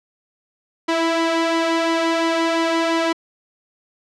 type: tone with flanger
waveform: sawtooth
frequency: 330 Hz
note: E4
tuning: 2 cents sharp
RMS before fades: -19 dBFS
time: 0.88-3.13 s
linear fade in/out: 10 ms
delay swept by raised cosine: 0.97 to 2.07 ms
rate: 2.9 Hz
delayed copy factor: +0.6
effects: low-pass 5000 Hz 12 dB/octave